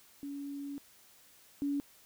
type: tone pair in turn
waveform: sine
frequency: 282.5 / 283.9 Hz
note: C#4 / C#4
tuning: +33 / +41 cents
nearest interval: unison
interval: 8 cents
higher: second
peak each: -38 / -30 dBFS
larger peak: second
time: 0.23-0.78 / 1.62-1.8 s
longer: first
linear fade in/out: 0 ms
effects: white hiss -61 dBFS RMS until 2.05 s

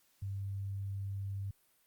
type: tone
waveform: sine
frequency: 98.5 Hz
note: G2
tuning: 9 cents sharp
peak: -36 dBFS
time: 0.22-1.51 s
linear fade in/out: 5 ms
effects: white hiss -71 dBFS RMS until 1.86 s + Opus 48 kbps

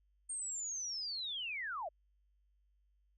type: linear sweep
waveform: sine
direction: down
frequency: 8710 to 571 Hz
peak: -38 dBFS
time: 0.29-1.89 s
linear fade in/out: 10 ms
effects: added 50 Hz sine -70 dBFS peak until 3.17 s

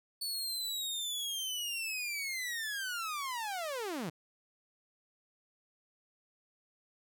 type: linear sweep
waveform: sawtooth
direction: down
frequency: 4477 to 140 Hz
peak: -32 dBFS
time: 0.21-4.1 s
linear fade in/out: 10 ms
effects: none

